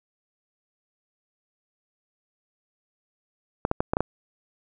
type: clicks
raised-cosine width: 1 ms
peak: -8 dBFS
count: 6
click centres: 3.651 / 3.714 / 3.805 / 3.935 / 3.969 / 4.006 s
effects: none